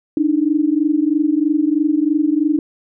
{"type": "tone pair together", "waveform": "sine", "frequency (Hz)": [291.7, 314.8], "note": ["D4", "D#4"], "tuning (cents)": [-12, 20], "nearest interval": "minor second", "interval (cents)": 132, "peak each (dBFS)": [-16, -16], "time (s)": [0.17, 2.59], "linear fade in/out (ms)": 2, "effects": []}